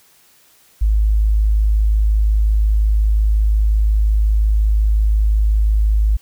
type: tone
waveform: sine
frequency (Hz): 52.8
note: G#1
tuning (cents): +29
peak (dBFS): -11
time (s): 0.81-6.17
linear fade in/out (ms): 10
effects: white hiss -52 dBFS RMS until 6.21 s